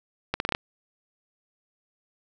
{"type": "accelerating click train", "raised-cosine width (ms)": 0.3, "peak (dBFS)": -9, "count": 6, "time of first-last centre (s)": [0.34, 0.549], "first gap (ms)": 61, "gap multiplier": 0.81, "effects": []}